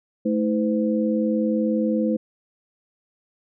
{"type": "tone cluster", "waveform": "sine", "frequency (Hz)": [218.6, 318.6, 509], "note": ["A3", "D#4", "C5"], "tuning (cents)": [-11, 41, -48], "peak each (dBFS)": [-21, -25, -25], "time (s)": [0.25, 2.17], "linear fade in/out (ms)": 10, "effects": []}